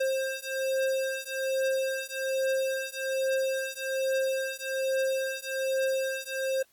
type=beating tone pair; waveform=square; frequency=530 / 531.2 Hz; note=C5 / C5; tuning=+22 / +26 cents; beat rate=1.2 Hz; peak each=-31 / -31 dBFS; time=0-6.63 s; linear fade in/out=10 ms; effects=white hiss -66 dBFS RMS until 6.72 s + AAC 64 kbps